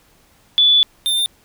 sine / square tone pair in turn, 3462 / 3598 Hz, A7 / A7, -29 / +38 cents, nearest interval minor second, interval 67 cents, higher second, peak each -9 / -16 dBFS, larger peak first, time 0.58-0.83 / 1.06-1.26 s, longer first, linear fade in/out 0 ms, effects pink hiss -54 dBFS RMS until 1.44 s

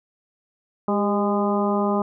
harmonic tone with a mistuned harmonic, 204.9 Hz, G#3, 23 cents flat, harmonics 1 / 2 / 3 / 4 / 5 / 6, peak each -22 / -25 / -27 / -28 / -29 / -30 dBFS, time 0.88-2.02 s, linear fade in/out 2 ms, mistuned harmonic 2, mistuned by -43 cents, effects none

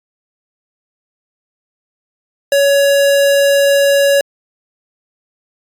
square tone, 561 Hz, C#5, 21 cents sharp, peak -9 dBFS, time 2.52-4.21 s, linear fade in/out 2 ms, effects AAC 64 kbps

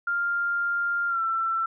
sine tone with pitch glide, 1398 to 1341.1 Hz, F6 to E6, +1 to +29 cents, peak -23 dBFS, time 0.07-1.66 s, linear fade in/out 5 ms, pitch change -72 cents, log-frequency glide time 1.08-1.22 s, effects none

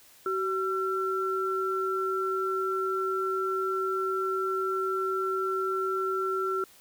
sine tone pair together, 379.4 / 1352 Hz, F#4 / E6, +43 / +43 cents, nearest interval octave + minor seventh, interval 2200 cents, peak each -29 / -29 dBFS, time 0.26-6.64 s, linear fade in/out 2 ms, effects white hiss -56 dBFS RMS until 6.8 s

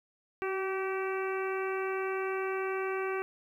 harmonic tone with a mistuned harmonic, 384.4 Hz, G4, 34 cents flat, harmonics 1 / 2 / 3 / 4 / 5 / 6 / 7, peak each -32 / -41 / -39 / -41 / -45 / -43 / -46 dBFS, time 0.42-3.22 s, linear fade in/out 0 ms, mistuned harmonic 1, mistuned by -20 cents, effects 11-bit

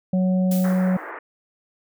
harmonic tone, 185 Hz, F#3, in tune, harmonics 1 / 3 / 4, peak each -17 / -28 / -39 dBFS, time 0.13-0.97 s, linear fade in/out 5 ms
blue noise with exponential decay, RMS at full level -30 dBFS, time 0.51-1.11 s, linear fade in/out 5 ms, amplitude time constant 130 ms
white band-pass noise, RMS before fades -35 dBFS, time 0.64-1.19 s, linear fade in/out 5 ms, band 310 to 1900 Hz, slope 48 dB/octave
effects none

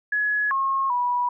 sine tone with pitch steps, 1689 / 1082 / 977 Hz, G#6 / C#6 / B5, +29 / -42 / -19 cents, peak -20 dBFS, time 0.12-1.29 s, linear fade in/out 5 ms, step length 390 ms, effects none

